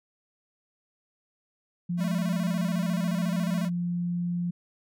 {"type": "tone", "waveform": "sine", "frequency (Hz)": 174.61, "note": "F3", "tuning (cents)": 0, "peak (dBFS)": -26, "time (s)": [1.89, 4.51], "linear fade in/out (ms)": 10}
{"type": "tone with vibrato", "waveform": "square", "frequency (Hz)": 208.8, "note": "G#3", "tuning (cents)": 10, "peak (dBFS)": -30, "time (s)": [1.97, 3.7], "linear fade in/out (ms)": 50, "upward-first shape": "square", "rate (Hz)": 14, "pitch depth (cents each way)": 97}
{"effects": []}